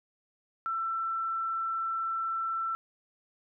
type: tone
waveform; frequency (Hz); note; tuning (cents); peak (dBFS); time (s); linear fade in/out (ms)
sine; 1338; E6; +25; -29; 0.66-2.75; 0
effects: none